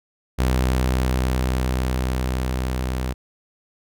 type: tone with level ramp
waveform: sawtooth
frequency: 63.6 Hz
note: C2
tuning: 48 cents flat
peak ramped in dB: -13 to -19 dBFS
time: 0.38-3.14 s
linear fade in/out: 20 ms
effects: none